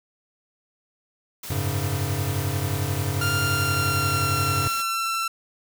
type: noise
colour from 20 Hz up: white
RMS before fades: -36 dBFS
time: 1.43-4.82 s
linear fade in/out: 5 ms
type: chord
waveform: square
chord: F# suspended second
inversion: none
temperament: equal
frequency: 92.5 / 103.83 / 138.59 Hz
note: F#2 / G#2 / C#3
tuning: 0 / 0 / 0 cents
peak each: -29 dBFS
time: 1.5-4.68 s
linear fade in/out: 5 ms
type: tone with pitch glide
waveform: sawtooth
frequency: 1396.9 to 1343.9 Hz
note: F6 to E6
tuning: 0 to +33 cents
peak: -20 dBFS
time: 3.21-5.28 s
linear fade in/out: 5 ms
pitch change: -67 cents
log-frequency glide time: 3.4-5.08 s
effects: none